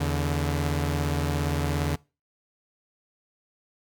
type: tone pair together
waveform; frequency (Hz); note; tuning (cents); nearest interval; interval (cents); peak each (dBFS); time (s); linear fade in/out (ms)
sawtooth; 80.56 / 143.8; E2 / D3; -39 / -36; minor seventh; 1003; -23; 0-1.96; 10
effects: noise-tail reverb RT60 0.3 s tail -23 dB re dry